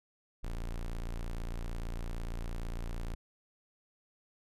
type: tone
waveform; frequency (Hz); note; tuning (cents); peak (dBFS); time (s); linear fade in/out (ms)
45% pulse; 28.81; A#0; -19; -35; 0.43-3.15; 10
effects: resampled to 32000 Hz